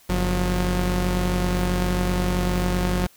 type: tone pair together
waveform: sawtooth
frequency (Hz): 47.62 / 179.8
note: G1 / F#3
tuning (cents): -49 / -49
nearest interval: octave + major seventh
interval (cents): 2300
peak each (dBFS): -19 / -19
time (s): 0.09-3.07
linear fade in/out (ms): 10
effects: white hiss -54 dBFS RMS until 3.16 s